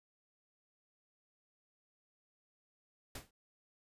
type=noise with exponential decay; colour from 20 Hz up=pink; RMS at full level=-40 dBFS; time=3.15-3.31 s; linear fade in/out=5 ms; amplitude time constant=34 ms; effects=resampled to 32000 Hz